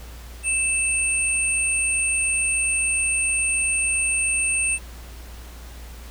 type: tone pair together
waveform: sine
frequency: 2637 / 8870 Hz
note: E7 / C#9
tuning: 0 / 0 cents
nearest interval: octave + major sixth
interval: 2100 cents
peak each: -22 dBFS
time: 0.43-4.79 s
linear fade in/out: 50 ms
effects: added 59 Hz sine -37 dBFS peak until 6.1 s + pink hiss -45 dBFS RMS until 6.1 s